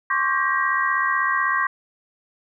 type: tone cluster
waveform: sine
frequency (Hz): 1069 / 1145 / 1590 / 1901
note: C6 / D6 / G6 / A#6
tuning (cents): +37 / -44 / +24 / +33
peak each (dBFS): -24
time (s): 0.1-1.67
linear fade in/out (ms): 5
effects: none